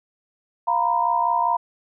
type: tone cluster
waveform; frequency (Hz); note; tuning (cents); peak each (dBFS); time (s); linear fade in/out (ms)
sine; 699 / 938 / 1003; F5 / A#5 / B5; +1 / +11 / +26; -25 / -20 / -23; 0.67-1.57; 10
effects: none